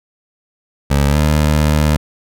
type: tone with pitch glide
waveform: 20% pulse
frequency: 70.7 to 75.77 Hz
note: C#2 to D#2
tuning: +35 to -45 cents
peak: -6 dBFS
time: 0.9-1.97 s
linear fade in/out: 10 ms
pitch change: +120 cents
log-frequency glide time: 1.09-1.18 s
effects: none